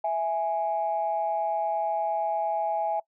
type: tone pair together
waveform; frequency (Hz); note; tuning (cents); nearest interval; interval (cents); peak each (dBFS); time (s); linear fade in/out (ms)
sine; 659.3 / 830.7; E5 / G#5; 0 / 0; major third; 400; -27 / -26; 0.04-3; 5
effects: noise-tail reverb RT60 0.1 s tail -22 dB re dry + tanh soft clip ceiling -17 dBFS